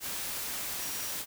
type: tone in noise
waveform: sine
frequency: 5710 Hz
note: F8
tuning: 37 cents sharp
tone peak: -44 dBFS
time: 0.79-1.15 s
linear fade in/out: 50 ms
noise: white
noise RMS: -36 dBFS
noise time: 0-1.26 s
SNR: -11 dB
effects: none